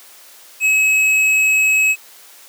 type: tone with tanh clipping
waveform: sine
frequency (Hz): 2565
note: E7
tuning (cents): -48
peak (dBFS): -13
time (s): 0.6-1.96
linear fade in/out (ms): 50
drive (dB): 11
effects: white hiss -43 dBFS RMS until 2.48 s + high-pass 400 Hz 12 dB/octave